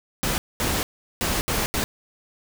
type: noise bursts at uneven times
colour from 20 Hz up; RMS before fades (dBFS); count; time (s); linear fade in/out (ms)
pink; -24; 5; 0.23-0.38 / 0.6-0.83 / 1.21-1.41 / 1.48-1.66 / 1.74-1.84; 0
effects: none